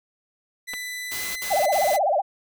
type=tone with pitch glide; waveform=sawtooth; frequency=1994 to 2021 Hz; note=B6 to B6; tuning=+16 to +39 cents; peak=-27 dBFS; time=0.67-1.99 s; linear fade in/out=20 ms; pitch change=+23 cents; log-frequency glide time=1.1-1.21 s
type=clicks; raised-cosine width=0.3 ms; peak=-19 dBFS; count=2; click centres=0.735 / 0.739 s
type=noise bursts; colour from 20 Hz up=white; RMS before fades=-32 dBFS; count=3; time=1.11-1.968 s; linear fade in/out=10 ms; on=250 ms; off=54 ms
type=tone with vibrato; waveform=sine; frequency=683 Hz; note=F5; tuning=39 cents flat; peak=-18 dBFS; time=1.5-2.22 s; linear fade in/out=20 ms; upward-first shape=sine; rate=16 Hz; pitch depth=290 cents each way
effects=none